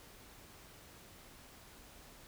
silence, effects pink hiss -57 dBFS RMS until 2.27 s

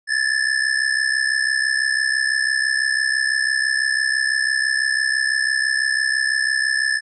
square ring-modulated tone, 1744 Hz, A6, 16 cents flat, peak -15 dBFS, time 0.07-7.01 s, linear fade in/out 50 ms, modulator 33 Hz, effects resampled to 22050 Hz

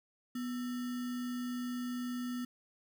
sine tone with sample-and-hold, 246.2 Hz, B3, 5 cents flat, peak -35 dBFS, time 0.35-2.45 s, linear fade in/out 5 ms, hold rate 1575 Hz, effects none

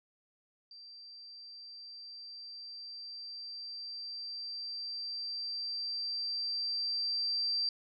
sine tone with level ramp, 4696 Hz, D8, 1 cent flat, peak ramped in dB -49 to -29 dBFS, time 0.71-7.69 s, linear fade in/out 2 ms, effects none

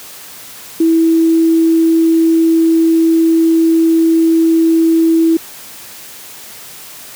sine tone, 327.3 Hz, E4, 12 cents flat, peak -7 dBFS, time 0.8-5.37 s, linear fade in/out 5 ms, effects white hiss -33 dBFS RMS until 7.15 s + high-pass 80 Hz 12 dB/octave

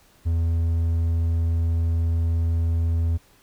triangle tone, 83 Hz, E2, 12 cents sharp, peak -17 dBFS, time 0.25-3.18 s, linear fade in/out 20 ms, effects pink hiss -57 dBFS RMS until 3.42 s

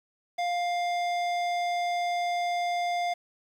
square tone, 702 Hz, F5, 9 cents sharp, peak -27 dBFS, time 0.38-3.14 s, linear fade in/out 10 ms, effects low-pass 5000 Hz 12 dB/octave + 9-bit

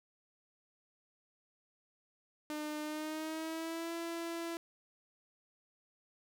sawtooth tone with pitch glide, 302.3 to 335.4 Hz, D#4 to E4, -50 to +30 cents, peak -34 dBFS, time 2.5-4.57 s, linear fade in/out 0 ms, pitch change +180 cents, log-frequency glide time 2.82-3.93 s, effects none

